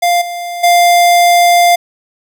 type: tone with level steps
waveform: square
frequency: 698.5 Hz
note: F5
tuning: in tune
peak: -9 / -20 / -6 dBFS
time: 0.02-1.76 s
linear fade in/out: 10 ms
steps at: 0.21 / 0.63 s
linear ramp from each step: 10 ms
effects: none